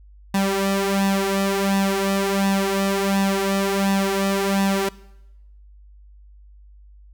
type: tone with flanger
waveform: sawtooth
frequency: 196 Hz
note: G3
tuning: in tune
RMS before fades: -21 dBFS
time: 0.34-4.89 s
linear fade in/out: 5 ms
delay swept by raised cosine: 1.1 to 3.5 ms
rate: 1.4 Hz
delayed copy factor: +0.75
effects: noise-tail reverb RT60 0.9 s tail -21 dB re dry + added 50 Hz sine -44 dBFS peak until 7.13 s